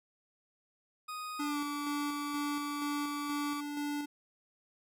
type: tone with pitch glide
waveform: 40% pulse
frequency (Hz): 1244.5 to 1154.5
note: D#6 to D6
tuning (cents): 0 to -30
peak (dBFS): -38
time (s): 1.08-3.61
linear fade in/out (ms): 10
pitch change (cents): -130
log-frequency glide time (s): 1.42-1.58
type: tone with tremolo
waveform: square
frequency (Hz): 291.4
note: D4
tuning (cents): -13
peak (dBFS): -34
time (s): 1.39-4.06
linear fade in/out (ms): 10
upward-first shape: square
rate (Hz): 2.1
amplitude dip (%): 35
effects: none